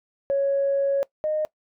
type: tone pair in turn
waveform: sine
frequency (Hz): 554.4 / 615.1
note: C#5 / D#5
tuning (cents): 0 / -20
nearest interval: major second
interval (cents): 180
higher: second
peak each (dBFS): -18 / -21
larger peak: first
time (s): 0.3-1.03 / 1.24-1.45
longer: first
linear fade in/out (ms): 0
effects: noise-tail reverb RT60 0.1 s tail -21 dB re dry + tanh soft clip ceiling -15 dBFS